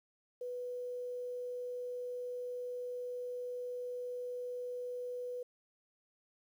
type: tone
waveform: sine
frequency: 493.9 Hz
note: B4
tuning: in tune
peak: -38 dBFS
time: 0.41-5.43 s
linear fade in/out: 5 ms
effects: 11-bit